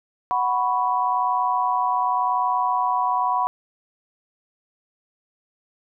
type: chord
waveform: sine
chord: F# suspended fourth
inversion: none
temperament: equal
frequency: 740 / 987.8 / 1108.7 Hz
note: F#5 / B5 / C#6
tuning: 0 / 0 / 0 cents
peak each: -24 / -21 / -26 dBFS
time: 0.31-3.47 s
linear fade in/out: 0 ms
effects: none